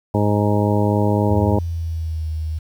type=harmonic tone; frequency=103.8 Hz; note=G#2; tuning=in tune; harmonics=1 / 2 / 3 / 4 / 5 / 6 / 8 / 9; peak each=-18 / -21 / -23 / -24 / -25 / -26 / -27 / -28 dBFS; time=0.14-1.59 s; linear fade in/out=5 ms
type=tone with pitch glide; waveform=sine; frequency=85.4 to 78.77 Hz; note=F2 to D#2; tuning=-38 to +22 cents; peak=-21 dBFS; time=1.29-2.59 s; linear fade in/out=10 ms; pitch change=-140 cents; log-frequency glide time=1.55-2.28 s
effects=8-bit